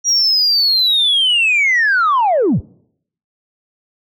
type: linear sweep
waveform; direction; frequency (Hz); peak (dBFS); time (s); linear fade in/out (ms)
sine; down; 5770 to 49.68; -9; 0.04-2.61; 50
effects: noise-tail reverb RT60 0.7 s tail -25 dB re dry + tanh soft clip ceiling -8 dBFS